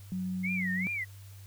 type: tone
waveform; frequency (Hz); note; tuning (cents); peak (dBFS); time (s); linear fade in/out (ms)
sine; 185; F#3; 0; -31; 0.12-0.87; 0
type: tone with vibrato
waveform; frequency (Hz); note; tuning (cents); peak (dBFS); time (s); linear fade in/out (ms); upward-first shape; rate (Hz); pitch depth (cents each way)
sine; 2093; C7; 0; -31; 0.43-1.05; 20; sine; 2.6; 240
effects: added 98 Hz sine -46 dBFS peak until 1.46 s + white hiss -58 dBFS RMS until 1.46 s